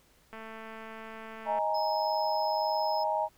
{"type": "click train", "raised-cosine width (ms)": 0.5, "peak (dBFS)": -30, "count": 280, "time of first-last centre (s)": [0.33, 1.587], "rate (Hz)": 222}
{"type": "chord", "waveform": "sine", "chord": "D# suspended fourth", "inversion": "none", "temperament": "equal with one note detuned", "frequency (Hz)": [625.5, 830.6, 932.3], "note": ["D#5", "G#5", "A#5"], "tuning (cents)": [9, 0, 0], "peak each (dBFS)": -31, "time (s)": [1.45, 3.29], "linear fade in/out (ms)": 50}
{"type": "tone", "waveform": "triangle", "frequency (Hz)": 5140, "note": "E8", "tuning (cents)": -45, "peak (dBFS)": -37, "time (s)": [1.74, 3.04], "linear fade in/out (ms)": 10}
{"effects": ["pink hiss -64 dBFS RMS until 3.37 s"]}